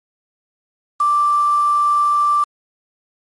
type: tone with quantisation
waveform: sine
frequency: 1174.7 Hz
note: D6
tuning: in tune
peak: -12 dBFS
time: 1-2.44 s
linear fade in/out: 5 ms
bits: 5
effects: MP3 48 kbps